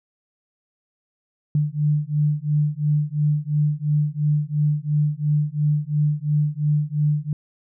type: beating tone pair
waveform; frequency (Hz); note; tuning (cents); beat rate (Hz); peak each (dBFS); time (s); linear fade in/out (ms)
sine; 147.7 / 150.6; D3 / D3; +10 / +44; 2.9; -21; 1.55-7.33; 2
effects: none